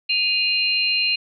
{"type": "tone cluster", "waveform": "sine", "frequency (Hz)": [2489, 2817, 4153], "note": ["D#7", "F7", "C8"], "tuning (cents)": [0, 14, -14], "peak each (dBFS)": -22, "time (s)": [0.09, 1.16], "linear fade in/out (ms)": 10, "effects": []}